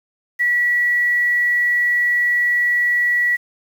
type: tone with quantisation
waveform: sine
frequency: 1940 Hz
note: B6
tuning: 31 cents flat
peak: -14 dBFS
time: 0.39-3.37 s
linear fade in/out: 20 ms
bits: 7
effects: none